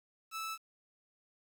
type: tone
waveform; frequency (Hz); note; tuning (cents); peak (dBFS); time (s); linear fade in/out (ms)
sawtooth; 1312; E6; -9; -34; 0.31-0.58; 50
effects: 10-bit